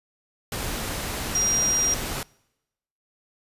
sine tone in noise, 5700 Hz, F8, 34 cents sharp, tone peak -20 dBFS, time 1.35-1.94 s, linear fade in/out 2 ms, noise pink, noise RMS -30 dBFS, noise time 0.52-2.23 s, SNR +7 dB, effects noise-tail reverb RT60 0.9 s tail -25 dB re dry + resampled to 32000 Hz

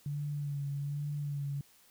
sine tone with vibrato, 143.7 Hz, D3, 37 cents flat, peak -33 dBFS, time 0.06-1.61 s, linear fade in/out 2 ms, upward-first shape sine, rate 1.2 Hz, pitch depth 34 cents each way, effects white hiss -63 dBFS RMS until 1.9 s

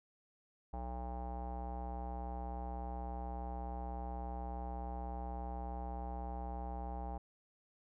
square tone with low-pass filter, 61.74 Hz, B1, in tune, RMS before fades -42 dBFS, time 0.73-7.18 s, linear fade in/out 5 ms, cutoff 810 Hz, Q 7.5, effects none

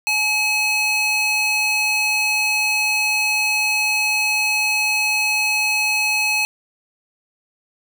square tone with high-pass filter, 852 Hz, G#5, 44 cents sharp, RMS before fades -19 dBFS, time 0.07-6.45 s, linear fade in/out 0 ms, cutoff 2000 Hz, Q 2.5, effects none

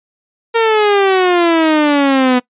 sawtooth exponential sweep, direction down, 463.5 to 246.9 Hz, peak -5 dBFS, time 0.54-2.4 s, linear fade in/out 20 ms, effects noise-tail reverb RT60 0.1 s tail -22 dB re dry + resampled to 8000 Hz

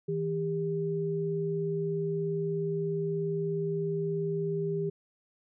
sine tone pair together, 161.05 / 400 Hz, E3 / G4, -40 / +35 cents, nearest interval octave + major third, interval 1575 cents, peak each -32 / -30 dBFS, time 0.08-4.9 s, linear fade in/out 10 ms, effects none

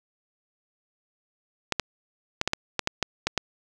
clicks, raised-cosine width 0.2 ms, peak -6 dBFS, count 10, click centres 1.723 / 1.797 / 2.414 / 2.476 / 2.534 / 2.793 / 2.874 / 3.027 / 3.27 / 3.377 s, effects none

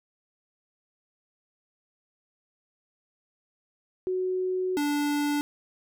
sine / square tone pair in turn, 370 / 291.6 Hz, F#4 / D4, 0 / -12 cents, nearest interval major third, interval 412 cents, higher first, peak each -25 dBFS, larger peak neither, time 4.07-4.77 / 4.77-5.41 s, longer first, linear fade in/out 0 ms, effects none

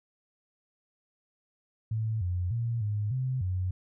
sine tone with pitch steps, 110.5 / 89.5 / 116.6 / 104.5 / 129.4 / 92 Hz, A2 / F2 / A#2 / G#2 / C3 / F#2, +8 / +43 / +1 / +11 / -19 / -9 cents, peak -27 dBFS, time 1.91-3.71 s, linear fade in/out 5 ms, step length 300 ms, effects none

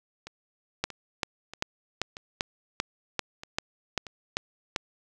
two click trains, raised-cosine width 0.2 ms, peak -9 / -23 dBFS, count 11 / 7, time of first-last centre 0.84-4.762 / 0.27-4.067 s, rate 2.55 / 1.58 Hz, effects none

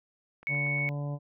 click train, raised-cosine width 0.5 ms, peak -36 dBFS, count 4, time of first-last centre 0.43-0.784 s, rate 8.47 Hz
sine tone, 2217 Hz, C#7, in tune, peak -28 dBFS, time 0.47-0.89 s, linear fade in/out 0 ms
harmonic tone, 144.4 Hz, D3, 29 cents flat, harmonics 1 / 2 / 3 / 4 / 5 / 6 / 7, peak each -31 / -43 / -49 / -42 / -49 / -53 / -51 dBFS, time 0.48-1.19 s, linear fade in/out 50 ms
effects none

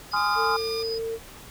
sine tone with tremolo, 4978 Hz, D#8, in tune, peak -30 dBFS, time 0.11-0.99 s, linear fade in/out 20 ms, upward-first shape sine, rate 15 Hz, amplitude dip 30%
sine chord, F minor seventh, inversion first, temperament equal with one note detuned, 830.6 / 1028.5 / 1244.5 / 1396.9 Hz, Ab5 / C6 / Eb6 / F6, 0 / -30 / 0 / 0 cents, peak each -27 dBFS, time 0.13-0.57 s, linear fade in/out 10 ms
15% pulse tone, 1200 Hz, D6, 37 cents sharp, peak -30 dBFS, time 0.16-0.83 s, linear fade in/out 5 ms
sine tone with pitch glide, 450 to 452.9 Hz, A4 to A#4, +39 to -50 cents, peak -27 dBFS, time 0.35-1.19 s, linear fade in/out 50 ms, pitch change +11 cents, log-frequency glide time 0.72-0.81 s
effects pink hiss -45 dBFS RMS until 1.5 s

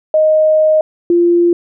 sine tone pair in turn, 622.3 / 345.7 Hz, D#5 / F4, 0 / -18 cents, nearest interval minor seventh, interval 1018 cents, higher first, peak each -7 dBFS, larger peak neither, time 0.14-0.81 / 1.1-1.53 s, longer first, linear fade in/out 2 ms, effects none

